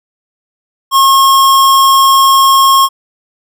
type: tone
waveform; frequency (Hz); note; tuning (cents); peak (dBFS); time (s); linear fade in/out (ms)
square; 1082; C#6; -42; -5; 0.91-2.89; 50
effects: none